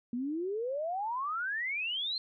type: exponential sweep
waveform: sine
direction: up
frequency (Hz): 233.1 to 4247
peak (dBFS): -31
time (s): 0.13-2.18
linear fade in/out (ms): 2
effects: MP3 96 kbps